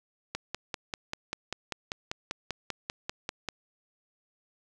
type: click train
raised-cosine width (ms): 0.2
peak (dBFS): -15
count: 17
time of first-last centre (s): 0.35-3.487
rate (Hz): 5.1
effects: none